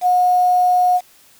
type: tone with quantisation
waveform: sine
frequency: 724 Hz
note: F#5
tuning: 38 cents flat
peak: -11 dBFS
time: 0.01-1.01 s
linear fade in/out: 50 ms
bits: 6
effects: white hiss -50 dBFS RMS until 1.39 s